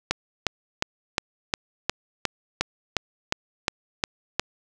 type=click train; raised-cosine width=0.2 ms; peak=-4 dBFS; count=13; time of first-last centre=0.11-4.396 s; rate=2.8 Hz; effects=none